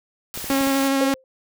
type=noise; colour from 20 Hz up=white; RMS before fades=-32 dBFS; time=0.34-0.88 s; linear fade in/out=0 ms
type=clicks; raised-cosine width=2 ms; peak=-22 dBFS; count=5; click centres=0.375 / 0.443 / 0.513 / 0.61 / 0.672 s
type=tone with vibrato; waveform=sawtooth; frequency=272.5 Hz; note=C#4; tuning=29 cents flat; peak=-14 dBFS; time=0.5-1.14 s; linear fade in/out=0 ms; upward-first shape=square; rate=12 Hz; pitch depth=10 cents each way
type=tone with exponential decay; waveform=sine; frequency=523.3 Hz; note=C5; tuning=in tune; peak=-17 dBFS; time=1.01-1.24 s; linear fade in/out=1 ms; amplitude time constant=49 ms
effects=none